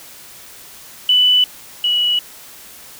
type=tone pair in turn; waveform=sine; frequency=2985 / 2932 Hz; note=F#7 / F#7; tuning=+15 / -16 cents; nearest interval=unison; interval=31 cents; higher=first; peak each=-9 / -13 dBFS; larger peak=first; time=1.09-1.44 / 1.84-2.19 s; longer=neither; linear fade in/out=2 ms; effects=white hiss -39 dBFS RMS until 2.99 s